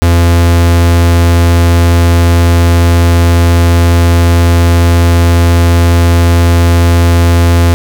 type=tone; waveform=45% pulse; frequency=85.5 Hz; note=F2; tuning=36 cents flat; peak=-4 dBFS; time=0.02-7.74 s; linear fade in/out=0 ms; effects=none